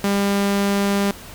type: tone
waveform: sawtooth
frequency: 200 Hz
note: G3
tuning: 35 cents sharp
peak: -13 dBFS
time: 0.04-1.11 s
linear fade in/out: 2 ms
effects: pink hiss -39 dBFS RMS until 1.34 s